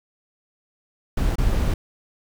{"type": "noise with dropouts", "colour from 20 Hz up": "brown", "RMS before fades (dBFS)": -20, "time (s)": [1.17, 1.74], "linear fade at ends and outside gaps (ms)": 5, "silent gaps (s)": [1.357, 1.382], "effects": []}